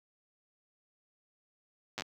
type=slowing click train; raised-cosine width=0.2 ms; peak=-19 dBFS; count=5; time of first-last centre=1.98-2.021 s; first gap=8 ms; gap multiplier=1.16; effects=high-pass 100 Hz 12 dB/octave + 9-bit